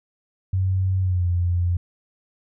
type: tone with pitch glide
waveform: sine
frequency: 94.2 to 87.89 Hz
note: F#2 to F2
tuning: +32 to +12 cents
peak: -18 dBFS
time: 0.53-1.77 s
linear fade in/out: 5 ms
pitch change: -120 cents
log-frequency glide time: 1-1.27 s
effects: none